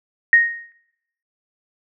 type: tone with exponential decay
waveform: sine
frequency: 1864.7 Hz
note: A#6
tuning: in tune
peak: -6 dBFS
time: 0.33-0.72 s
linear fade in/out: 1 ms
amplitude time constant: 83 ms
effects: noise-tail reverb RT60 0.9 s tail -22 dB re dry